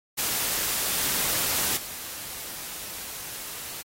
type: noise with level steps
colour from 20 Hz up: white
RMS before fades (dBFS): -26 / -37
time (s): 0.17-3.83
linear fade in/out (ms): 20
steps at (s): 1.76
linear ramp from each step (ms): 20
effects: AAC 48 kbps